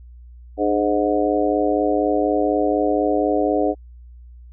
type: harmonic tone with a mistuned harmonic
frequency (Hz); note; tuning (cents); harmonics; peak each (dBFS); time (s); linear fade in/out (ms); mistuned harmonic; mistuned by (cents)
104.1; G#2; +5; 3 / 4 / 5 / 6 / 7; -21 / -22 / -23 / -24 / -24; 0.57-3.75; 50; 3; -61
effects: added 60 Hz sine -39 dBFS peak until 4.52 s